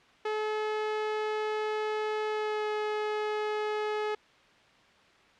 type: tone with pitch glide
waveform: sawtooth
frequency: 428.8 to 424.6 Hz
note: A4 to G#4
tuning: -45 to +38 cents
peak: -25 dBFS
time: 0.25-4.15 s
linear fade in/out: 5 ms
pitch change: -17 cents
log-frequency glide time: 2.29-2.68 s
effects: white hiss -59 dBFS RMS until 5.39 s + low-pass 3000 Hz 12 dB/octave